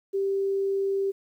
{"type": "tone", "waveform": "sine", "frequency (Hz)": 392, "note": "G4", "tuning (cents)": 0, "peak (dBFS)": -23, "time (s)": [0.13, 1.12], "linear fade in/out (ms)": 20, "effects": ["10-bit"]}